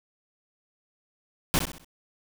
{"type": "noise with echo", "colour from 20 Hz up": "pink", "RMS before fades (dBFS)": -22, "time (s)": [1.54, 1.59], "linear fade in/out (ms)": 0, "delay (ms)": 64, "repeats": 4, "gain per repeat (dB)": -8, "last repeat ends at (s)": 1.846, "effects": []}